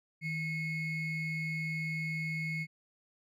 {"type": "ring-modulated tone", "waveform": "triangle", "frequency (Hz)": 1169, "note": "D6", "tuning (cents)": -8, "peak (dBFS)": -28, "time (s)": [0.21, 2.67], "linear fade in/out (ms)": 50, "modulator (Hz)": 1010, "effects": []}